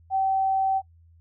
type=tone; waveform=sine; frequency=770 Hz; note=G5; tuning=31 cents flat; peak=-20 dBFS; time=0.1-0.82 s; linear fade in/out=50 ms; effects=noise-tail reverb RT60 0.1 s tail -22 dB re dry + added 83 Hz sine -52 dBFS peak until 1.2 s

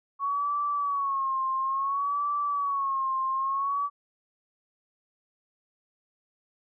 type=tone with vibrato; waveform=sine; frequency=1108.7 Hz; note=C#6; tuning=in tune; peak=-25 dBFS; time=0.19-3.9 s; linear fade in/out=50 ms; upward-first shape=sine; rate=0.58 Hz; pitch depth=82 cents each way; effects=none

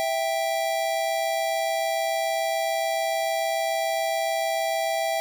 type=tone pair together; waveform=square; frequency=659.3 / 786.2 Hz; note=E5 / G5; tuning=0 / +5 cents; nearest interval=minor third; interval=305 cents; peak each=-26 / -28 dBFS; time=0-5.2 s; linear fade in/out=0 ms; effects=none

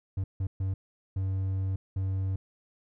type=tone bursts at uneven times; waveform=triangle; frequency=95.5 Hz; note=G2; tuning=45 cents flat; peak=-25 dBFS; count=5; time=0.17-0.24 / 0.4-0.47 / 0.6-0.74 / 1.16-1.76 / 1.96-2.36 s; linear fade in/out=5 ms; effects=none

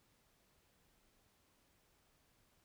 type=silence; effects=pink hiss -74 dBFS RMS until 2.64 s

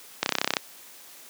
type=clicks; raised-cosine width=0.2 ms; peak=-4 dBFS; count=12; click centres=0.23 / 0.261 / 0.292 / 0.323 / 0.353 / 0.385 / 0.415 / 0.445 / 0.476 / 0.506 / 0.537 / 0.568 s; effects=white hiss -48 dBFS RMS until 1.29 s + high-pass 200 Hz 12 dB/octave

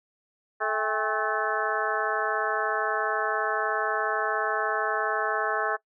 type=harmonic tone with a mistuned harmonic; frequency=217 Hz; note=A3; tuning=24 cents flat; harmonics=2 / 3 / 4 / 5 / 6 / 7 / 8; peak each=-32 / -32 / -32 / -32 / -32 / -32 / -32 dBFS; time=0.6-5.77 s; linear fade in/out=20 ms; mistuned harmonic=4; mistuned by=-110 cents; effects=noise-tail reverb RT60 0.1 s tail -20 dB re dry

